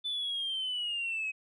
sine linear sweep, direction down, 3520 to 2532 Hz, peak -30 dBFS, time 0.04-1.32 s, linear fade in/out 20 ms, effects tanh soft clip ceiling -28 dBFS

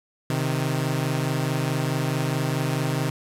sawtooth tone pair together, 130.9 / 155.56 Hz, C3 / D#3, +1 / 0 cents, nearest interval minor third, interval 299 cents, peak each -21 / -22 dBFS, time 0.3-3.1 s, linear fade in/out 2 ms, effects resampled to 32000 Hz + 7-bit

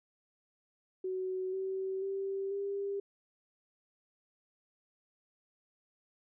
sine tone with pitch steps, 373.3 / 381.6 / 390.1 / 398.7 Hz, F#4 / G4 / G4 / G4, +15 / -47 / -8 / +29 cents, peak -33 dBFS, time 1.04-3 s, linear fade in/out 5 ms, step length 490 ms, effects none

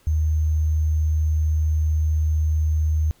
sine tone with sample-and-hold, 77.78 Hz, D#2, in tune, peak -17 dBFS, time 0.07-3.11 s, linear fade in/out 0 ms, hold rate 6300 Hz, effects pink hiss -58 dBFS RMS until 3.2 s

